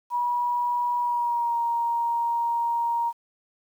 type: tone with pitch glide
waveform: sine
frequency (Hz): 967 to 937.3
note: B5 to A#5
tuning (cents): -37 to +9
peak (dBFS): -22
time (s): 0.1-3.13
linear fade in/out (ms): 50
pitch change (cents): -54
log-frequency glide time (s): 1-1.57
effects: 9-bit